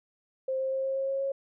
sine tone with pitch steps, 526 / 529.4 / 532.7 / 536.1 / 539.5 / 543 / 546.4 Hz, C5 / C5 / C5 / C5 / C#5 / C#5 / C#5, +9 / +20 / +31 / +42 / -47 / -36 / -25 cents, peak -27 dBFS, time 0.48-1.32 s, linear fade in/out 5 ms, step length 120 ms, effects none

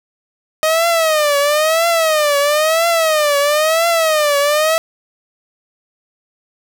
sawtooth tone with vibrato, 621 Hz, D#5, 3 cents flat, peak -8 dBFS, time 0.63-4.78 s, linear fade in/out 0 ms, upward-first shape triangle, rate 1 Hz, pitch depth 170 cents each way, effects none

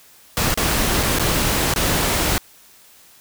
pink noise with dropouts, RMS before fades -19 dBFS, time 0.37-2.38 s, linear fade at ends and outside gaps 0 ms, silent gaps 0.541-0.575 / 1.03-1.034 / 1.186-1.196 / 1.738-1.761 s, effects white hiss -49 dBFS RMS until 3.2 s

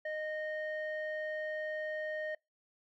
square tone with low-pass filter, 617 Hz, D#5, 15 cents flat, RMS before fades -38 dBFS, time 0.05-2.35 s, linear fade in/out 5 ms, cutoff 1700 Hz, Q 2.7, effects noise-tail reverb RT60 0.2 s tail -26 dB re dry

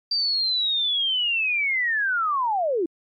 sine linear sweep, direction down, 4699 to 311.1 Hz, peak -20 dBFS, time 0.11-2.86 s, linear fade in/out 5 ms, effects MP3 48 kbps

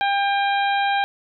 harmonic tone with a mistuned harmonic, 799 Hz, G5, 33 cents sharp, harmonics 1 / 2 / 3 / 4 / 5, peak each -19 / -25 / -29 / -31 / -33 dBFS, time 0.01-1.04 s, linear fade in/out 0 ms, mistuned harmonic 5, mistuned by -47 cents, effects none

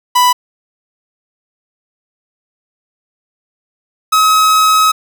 45% pulse tone pair in turn, 990 / 1276.3 Hz, B5 / D#6, +4 / +44 cents, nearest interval major third, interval 440 cents, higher second, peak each -7 dBFS, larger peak neither, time 0.15-0.33 / 4.12-4.92 s, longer second, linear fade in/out 10 ms, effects none

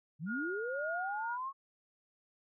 sine linear sweep, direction up, 137.3 to 1108.7 Hz, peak -36 dBFS, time 0.19-1.53 s, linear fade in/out 50 ms
sine tone with tremolo, 1428 Hz, F6, 38 cents sharp, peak -36 dBFS, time 0.26-1.38 s, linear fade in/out 50 ms, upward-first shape sine, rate 1.9 Hz, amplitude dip 35%
effects none

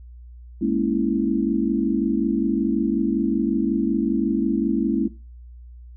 sine chord, A# half-diminished seventh, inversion third, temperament equal, 207.7 / 233.1 / 277.2 / 329.6 Hz, G#3 / A#3 / C#4 / E4, 0 / 0 / 0 / 0 cents, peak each -24 dBFS, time 0.61-5.08 s, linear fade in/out 10 ms, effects noise-tail reverb RT60 0.3 s tail -17 dB re dry + added 60 Hz sine -39 dBFS peak until 5.96 s

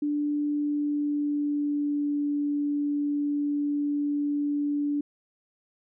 sine tone with pitch glide, 293.7 to 290.3 Hz, D4 to D4, 0 to -20 cents, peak -24 dBFS, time 0.02-5.01 s, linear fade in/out 5 ms, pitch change -20 cents, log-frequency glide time 0.49-2.26 s, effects none

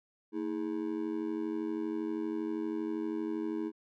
triangle tone with amplitude modulation, 321.2 Hz, E4, 45 cents flat, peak -26 dBFS, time 0.32-3.72 s, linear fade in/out 50 ms, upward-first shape sine, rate 92.6 Hz, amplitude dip 100%, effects none

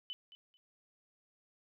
sine tone with echo, 3008 Hz, F#7, 28 cents sharp, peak -39 dBFS, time 0.1-0.13 s, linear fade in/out 0 ms, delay 220 ms, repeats 2, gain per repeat -14 dB, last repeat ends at 0.57 s, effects none

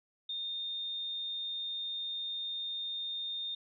sine tone, 3647 Hz, A#7, 39 cents flat, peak -35 dBFS, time 0.29-3.55 s, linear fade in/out 5 ms, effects none

